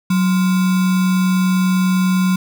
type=tone with sample-and-hold; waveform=sine; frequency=185 Hz; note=F#3; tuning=in tune; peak=-12 dBFS; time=0.1-2.36 s; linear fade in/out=5 ms; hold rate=1225 Hz; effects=none